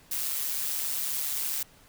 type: noise with amplitude modulation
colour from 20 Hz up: blue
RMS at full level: -28 dBFS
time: 0.11-1.63 s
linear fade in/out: 5 ms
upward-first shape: sine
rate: 140 Hz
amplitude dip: 60%
effects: pink hiss -57 dBFS RMS until 1.88 s